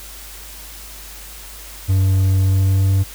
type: tone with pitch glide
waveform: triangle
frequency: 95.3 to 96.46 Hz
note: G2 to G2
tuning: -48 to -27 cents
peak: -10 dBFS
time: 1.88-3.04 s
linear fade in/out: 20 ms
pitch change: +21 cents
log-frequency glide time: 2.41-2.86 s
effects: added 50 Hz sine -38 dBFS peak until 3.14 s + white hiss -37 dBFS RMS until 3.14 s